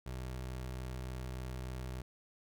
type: tone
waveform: 25% pulse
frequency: 63.4 Hz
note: B1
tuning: 46 cents sharp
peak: -36 dBFS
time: 0.06-2.02 s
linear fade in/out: 5 ms
effects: none